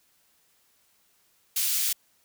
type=high-pass noise; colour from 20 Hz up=white; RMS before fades=-26 dBFS; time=1.56-1.93 s; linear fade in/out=5 ms; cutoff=3000 Hz; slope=12 dB/octave; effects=white hiss -66 dBFS RMS until 2.24 s